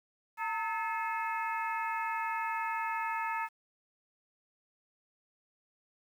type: harmonic tone with a mistuned harmonic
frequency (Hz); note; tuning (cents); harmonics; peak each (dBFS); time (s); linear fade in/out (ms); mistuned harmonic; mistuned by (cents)
431.2; A4; -35; 2 / 3 / 4 / 5 / 6; -34 / -38 / -40 / -42 / -44; 0.37-3.49; 50; 2; +90
effects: 10-bit